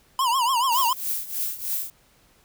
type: tone with vibrato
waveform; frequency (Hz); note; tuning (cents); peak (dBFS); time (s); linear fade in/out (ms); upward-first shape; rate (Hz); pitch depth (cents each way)
square; 1000; B5; +21; -20; 0.19-0.93; 2; triangle; 7; 180
type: noise with tremolo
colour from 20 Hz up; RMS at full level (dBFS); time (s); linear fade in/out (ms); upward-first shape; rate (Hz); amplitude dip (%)
violet; -25; 0.72-1.9; 2; triangle; 3.2; 85
effects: pink hiss -59 dBFS RMS until 2.44 s